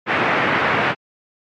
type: band-pass noise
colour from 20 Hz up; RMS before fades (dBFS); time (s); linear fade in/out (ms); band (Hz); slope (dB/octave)
white; -18; 0.06-0.95; 50; 110 to 2200; 24
effects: MP3 64 kbps